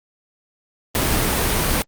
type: noise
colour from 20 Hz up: pink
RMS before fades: -19 dBFS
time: 0.95-1.82 s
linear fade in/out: 0 ms
effects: Opus 32 kbps